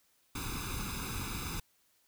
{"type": "noise with comb filter", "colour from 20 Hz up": "pink", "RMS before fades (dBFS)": -38, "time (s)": [0.35, 1.6], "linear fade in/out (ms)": 5, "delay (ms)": 0.8, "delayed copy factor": 0.9, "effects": ["white hiss -71 dBFS RMS until 2.07 s"]}